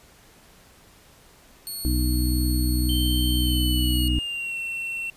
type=tone; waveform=5% pulse; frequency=4368 Hz; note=C#8; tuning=26 cents flat; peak=-23 dBFS; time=1.67-4.08 s; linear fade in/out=0 ms
type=harmonic tone; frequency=61.74 Hz; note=B1; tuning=in tune; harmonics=1 / 2 / 3 / 4 / 5; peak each=-21 / -30 / -38 / -31 / -28 dBFS; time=1.85-4.19 s; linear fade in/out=0 ms
type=tone with pitch glide; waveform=triangle; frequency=3113 to 2710 Hz; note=G7 to E7; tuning=-13 to +47 cents; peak=-26 dBFS; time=2.89-5.1 s; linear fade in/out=2 ms; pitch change=-240 cents; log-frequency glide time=3.37-4.57 s
effects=pink hiss -53 dBFS RMS until 5.16 s + resampled to 32000 Hz